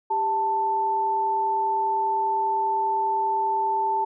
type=tone pair together; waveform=sine; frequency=395.3 / 885 Hz; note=G4 / A5; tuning=+15 / +10 cents; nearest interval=octave + major second; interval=1395 cents; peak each=-31 / -21 dBFS; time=0.1-4.05 s; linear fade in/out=10 ms; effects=none